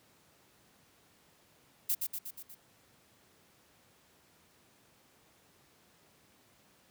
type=noise with echo; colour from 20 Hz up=violet; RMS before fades=-30 dBFS; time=1.89-1.95 s; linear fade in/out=10 ms; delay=120 ms; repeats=5; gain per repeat=-4 dB; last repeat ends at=2.55 s; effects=pink hiss -65 dBFS RMS until 6.9 s + high-pass 100 Hz 12 dB/octave